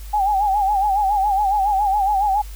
sine tone with vibrato, 804 Hz, G5, 44 cents sharp, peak -15 dBFS, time 0.13-2.42 s, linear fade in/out 10 ms, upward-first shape sine, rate 7.2 Hz, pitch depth 95 cents each way, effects added 50 Hz sine -31 dBFS peak until 2.55 s + white hiss -45 dBFS RMS until 2.55 s

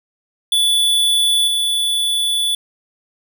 square tone with level steps, 3455 Hz, A7, 32 cents flat, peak -13 / -16 dBFS, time 0.52-2.55 s, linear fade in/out 2 ms, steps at 1.47 s, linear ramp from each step 10 ms, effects none

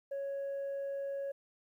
sine tone, 554.4 Hz, C#5, in tune, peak -33 dBFS, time 0.11-1.32 s, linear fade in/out 10 ms, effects tanh soft clip ceiling -34 dBFS + 12-bit

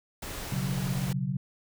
pink noise, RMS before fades -38 dBFS, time 0.22-1.13 s, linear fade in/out 5 ms
sine chord, B suspended second, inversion none, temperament just, 123.47 / 138.9 / 185.21 Hz, B2 / C#3 / F#3, 0 / +4 / +2 cents, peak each -35 / -30 / -32 dBFS, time 0.52-1.37 s, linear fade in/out 5 ms
effects none

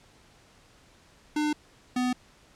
square tone pair in turn, 300.3 / 250.1 Hz, D4 / B3, +39 / +22 cents, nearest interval minor third, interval 317 cents, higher first, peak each -25 dBFS, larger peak neither, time 1.36-1.53 / 1.96-2.13 s, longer neither, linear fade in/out 5 ms, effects pink hiss -58 dBFS RMS until 2.55 s + low-pass 8000 Hz 12 dB/octave

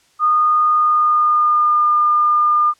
sine tone with pitch glide, 1227 to 1207.3 Hz, D#6 to D6, -25 to +47 cents, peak -11 dBFS, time 0.19-2.74 s, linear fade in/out 50 ms, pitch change -28 cents, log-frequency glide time 0.73-1.88 s, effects white hiss -56 dBFS RMS until 2.79 s + low-pass 8000 Hz 12 dB/octave

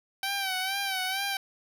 10% pulse tone with vibrato, 770 Hz, G5, 31 cents flat, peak -20 dBFS, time 0.23-1.37 s, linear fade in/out 2 ms, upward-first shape sine, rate 2.2 Hz, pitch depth 64 cents each way, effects none

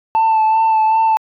sine tone with vibrato, 883 Hz, A5, 6 cents sharp, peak -8 dBFS, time 0.15-1.17 s, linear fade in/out 0 ms, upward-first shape sine, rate 2.6 Hz, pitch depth 22 cents each way, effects tanh soft clip ceiling -9 dBFS

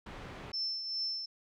pink low-pass noise, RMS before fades -46 dBFS, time 0.06-0.52 s, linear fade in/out 5 ms, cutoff 2800 Hz, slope 12 dB/octave
sine tone with tremolo, 5320 Hz, E8, 15 cents sharp, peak -31 dBFS, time 0.53-1.26 s, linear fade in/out 10 ms, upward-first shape triangle, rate 2.5 Hz, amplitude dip 55%
effects none

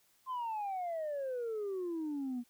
sine exponential sweep, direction down, 1058 to 236.5 Hz, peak -33 dBFS, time 0.26-2.44 s, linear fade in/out 50 ms, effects tanh soft clip ceiling -33 dBFS + white hiss -70 dBFS RMS until 2.49 s

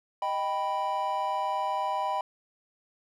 triangle chord, Eb augmented, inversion none, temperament equal, 622.3 / 784 / 987.8 Hz, Eb5 / G5 / B5, 0 / 0 / 0 cents, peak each -33 / -29 / -28 dBFS, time 0.22-2.21 s, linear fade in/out 2 ms, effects none

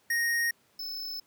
square tone pair in turn, 1864.7 / 5256 Hz, A#6 / E8, 0 / -6 cents, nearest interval octave + tritone, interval 1794 cents, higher second, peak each -26 / -35 dBFS, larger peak first, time 0.1-0.51 / 0.79-1.2 s, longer neither, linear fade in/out 5 ms, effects pink hiss -66 dBFS RMS until 1.26 s + high-pass 150 Hz 12 dB/octave

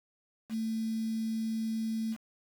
sine tone with quantisation, 222.4 Hz, A3, 19 cents sharp, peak -30 dBFS, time 0.49-2.17 s, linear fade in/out 50 ms, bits 8, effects none

